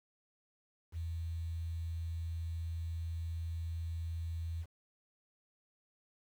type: tone with quantisation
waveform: sine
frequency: 82.9 Hz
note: E2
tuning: 10 cents sharp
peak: -36 dBFS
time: 0.92-4.66 s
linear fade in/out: 50 ms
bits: 10
effects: none